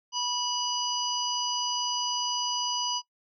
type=harmonic tone with a mistuned harmonic; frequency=978 Hz; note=B5; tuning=17 cents flat; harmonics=1 / 3 / 5 / 6; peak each=-33 / -33 / -33 / -33 dBFS; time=0.12-3.02 s; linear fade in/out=50 ms; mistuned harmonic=6; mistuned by=+37 cents; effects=noise-tail reverb RT60 0.1 s tail -19 dB re dry